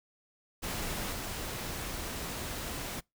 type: noise with level steps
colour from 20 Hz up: pink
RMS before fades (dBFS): -36 / -38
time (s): 0.62-3.01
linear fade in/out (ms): 20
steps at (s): 1.12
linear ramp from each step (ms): 10
effects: noise-tail reverb RT60 0.2 s tail -26 dB re dry